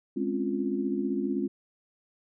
sine chord, Db major seventh, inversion second, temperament equal, 207.7 / 261.6 / 277.2 / 349.2 Hz, Ab3 / C4 / Db4 / F4, 0 / 0 / 0 / 0 cents, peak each -32 dBFS, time 0.16-1.48 s, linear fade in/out 10 ms, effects none

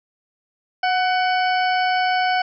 harmonic tone with a mistuned harmonic, 749 Hz, F#5, 21 cents sharp, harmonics 1 / 2 / 3 / 4 / 6 / 7, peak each -18 / -24 / -28 / -30 / -34 / -35 dBFS, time 0.83-2.42 s, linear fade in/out 5 ms, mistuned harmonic 1, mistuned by -33 cents, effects none

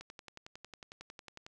click train, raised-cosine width 0.2 ms, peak -30 dBFS, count 17, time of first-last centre 0.01-1.465 s, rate 11 Hz, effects none

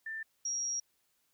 sine tone pair in turn, 1782 / 5657 Hz, A6 / F8, +22 / +21 cents, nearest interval octave + minor sixth, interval 1999 cents, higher second, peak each -37 / -32 dBFS, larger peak second, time 0.06-0.23 / 0.45-0.8 s, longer second, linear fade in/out 5 ms, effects white hiss -75 dBFS RMS until 1.33 s

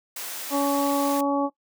white high-pass noise, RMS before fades -34 dBFS, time 0.16-1.21 s, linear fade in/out 5 ms, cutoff 360 Hz, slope 12 dB/octave
harmonic tone, 281.4 Hz, C#4, 26 cents sharp, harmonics 1 / 2 / 3 / 4, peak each -23 / -26 / -28 / -29 dBFS, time 0.5-1.5 s, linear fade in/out 50 ms
effects noise-tail reverb RT60 0.1 s tail -18 dB re dry

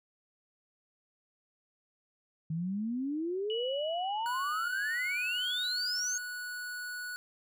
sine exponential sweep, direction up, 155 to 6645 Hz, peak -31 dBFS, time 2.5-6.18 s, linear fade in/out 5 ms
sine tone with exponential decay, 2934 Hz, F#7, 15 cents flat, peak -35 dBFS, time 3.5-7.14 s, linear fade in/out 1 ms, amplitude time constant 790 ms
square tone, 1471 Hz, F#6, 11 cents flat, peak -38 dBFS, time 4.26-7.16 s, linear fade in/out 0 ms
effects none

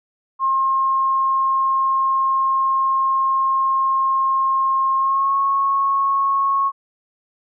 sine tone with pitch glide, 1069 to 1097.2 Hz, C6 to C#6, +37 to -18 cents, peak -15 dBFS, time 0.39-6.72 s, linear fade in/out 50 ms, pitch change +45 cents, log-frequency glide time 4.97-5.35 s, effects none

